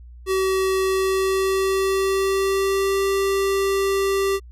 square tone with pitch glide, 380.6 to 391.5 Hz, F#4 to G4, +49 to -2 cents, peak -19 dBFS, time 0.26-4.4 s, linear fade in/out 50 ms, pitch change +49 cents, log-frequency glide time 0.82-3.04 s, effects added 60 Hz sine -39 dBFS peak until 4.51 s + resampled to 32000 Hz

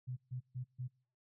sine tone bursts, 126.4 Hz, B2, 41 cents sharp, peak -38 dBFS, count 4, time 0.07-0.882 s, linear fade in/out 20 ms, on 98 ms, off 140 ms, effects noise-tail reverb RT60 0.5 s tail -26 dB re dry

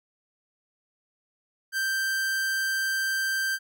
45% pulse tone, 1568 Hz, G6, in tune, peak -25 dBFS, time 1.72-3.59 s, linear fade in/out 50 ms, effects none

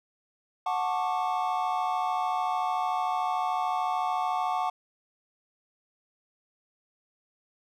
triangle chord, D major seventh, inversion first, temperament just, 734.2 / 881 / 1101.2 / 1174.7 Hz, F#5 / A5 / C#6 / D6, -14 / +2 / -12 / 0 cents, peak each -27 / -30 / -31 / -33 dBFS, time 0.66-4.7 s, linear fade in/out 5 ms, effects none

